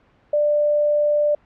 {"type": "tone", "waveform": "sine", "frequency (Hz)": 592, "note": "D5", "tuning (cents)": 14, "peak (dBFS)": -15, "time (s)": [0.33, 1.35], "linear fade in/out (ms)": 5, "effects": ["pink hiss -57 dBFS RMS until 1.45 s", "low-pass 2000 Hz 12 dB/octave"]}